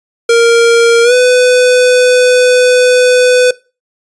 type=tone with pitch glide; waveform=square; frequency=466.1 to 499.6 Hz; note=A#4 to B4; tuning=0 to +20 cents; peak=-5 dBFS; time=0.29-3.51 s; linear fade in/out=5 ms; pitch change=+120 cents; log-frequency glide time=1.03-1.13 s; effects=noise-tail reverb RT60 0.3 s tail -21 dB re dry + resampled to 22050 Hz